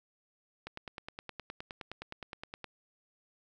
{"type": "click train", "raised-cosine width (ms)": 0.3, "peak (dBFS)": -25, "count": 20, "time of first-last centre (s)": [0.67, 2.643], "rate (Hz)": 9.63, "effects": []}